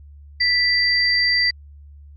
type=tone pair together; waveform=sine; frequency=1975 / 4697 Hz; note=B6 / D8; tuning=0 / -1 cents; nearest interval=octave + minor third; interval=1499 cents; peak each=-18 dBFS; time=0.4-1.51 s; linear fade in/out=10 ms; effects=added 72 Hz sine -40 dBFS peak until 2.16 s + Opus 48 kbps